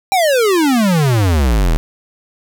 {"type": "exponential sweep", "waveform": "square", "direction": "down", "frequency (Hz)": [803, 36.4], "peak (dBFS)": -11, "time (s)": [0.12, 1.77], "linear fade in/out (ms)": 0, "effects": []}